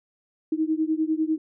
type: beating tone pair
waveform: sine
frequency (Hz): 311.1 / 321.1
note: D#4 / E4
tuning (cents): 0 / -45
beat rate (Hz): 10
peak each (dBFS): -24 / -25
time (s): 0.52-1.38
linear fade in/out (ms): 5
effects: none